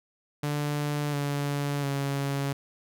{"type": "tone with pitch steps", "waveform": "sawtooth", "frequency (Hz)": [146.83, 143.15, 139.55], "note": ["D3", "D3", "C#3"], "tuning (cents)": [0, -44, 12], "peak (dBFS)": -23, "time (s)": [0.43, 2.53], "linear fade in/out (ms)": 5, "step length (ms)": 700, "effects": []}